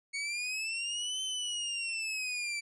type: linear two-way sweep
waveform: sawtooth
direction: up then down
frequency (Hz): 2217 to 3082 to 2317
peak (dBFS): -30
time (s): 0.13-2.61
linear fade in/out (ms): 20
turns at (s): 1.22
effects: resampled to 22050 Hz